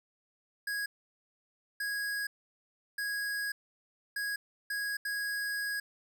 square tone bursts at uneven times, 1654 Hz, G#6, 8 cents flat, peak -33 dBFS, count 6, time 0.67-0.86 / 1.8-2.27 / 2.98-3.52 / 4.16-4.36 / 4.7-4.97 / 5.05-5.8 s, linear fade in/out 5 ms, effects none

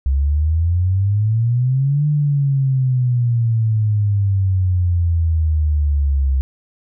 sine exponential two-way sweep, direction up then down, 66 to 150 to 66 Hz, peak -13 dBFS, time 0.06-6.41 s, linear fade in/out 0 ms, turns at 2.07 s, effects none

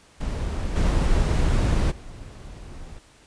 brown noise with level steps, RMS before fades -27 / -20 / -39 dBFS, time 0.2-2.99 s, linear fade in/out 10 ms, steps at 0.75 / 1.9 s, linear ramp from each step 20 ms, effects pink hiss -54 dBFS RMS until 3.26 s + resampled to 22050 Hz

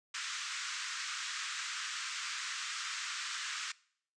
pink band-pass noise, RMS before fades -40 dBFS, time 0.14-3.72 s, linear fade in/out 5 ms, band 1200 to 7800 Hz, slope 48 dB/octave, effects noise-tail reverb RT60 0.6 s tail -22 dB re dry + resampled to 22050 Hz

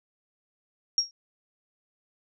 sine tone with exponential decay, 5588 Hz, F8, in tune, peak -16 dBFS, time 0.98-1.11 s, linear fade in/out 1 ms, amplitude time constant 28 ms, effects none

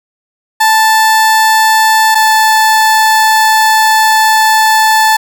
30% pulse tone pair in turn, 880 / 876.2 Hz, A5 / A5, 0 / -7 cents, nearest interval unison, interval 7 cents, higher first, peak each -3 dBFS, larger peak neither, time 0.6-2.15 / 2.15-5.17 s, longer second, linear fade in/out 10 ms, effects none

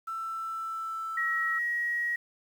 sine tone with pitch glide, 1332 to 1320.5 Hz, E6 to E6, +18 to +3 cents, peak -32 dBFS, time 0.07-1.59 s, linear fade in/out 10 ms, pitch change -15 cents, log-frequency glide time 0.21-1.46 s
sine tone, 1900 Hz, A#6, 33 cents sharp, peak -27 dBFS, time 1.17-2.16 s, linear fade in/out 5 ms
effects 9-bit

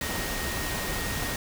sine tone in noise, 1867 Hz, A#6, 2 cents sharp, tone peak -37 dBFS, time 0.01-1.36 s, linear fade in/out 2 ms, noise pink, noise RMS -31 dBFS, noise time 0.01-1.36 s, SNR -9 dB, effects none

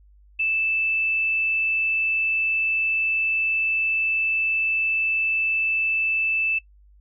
sine tone, 2637 Hz, E7, in tune, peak -20 dBFS, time 0.39-6.59 s, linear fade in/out 10 ms, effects noise-tail reverb RT60 0.1 s tail -19 dB re dry + added 50 Hz sine -50 dBFS peak until 7 s

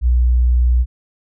sine tone, 61 Hz, B1, 21 cents flat, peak -10 dBFS, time 0.01-0.86 s, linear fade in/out 50 ms, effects none

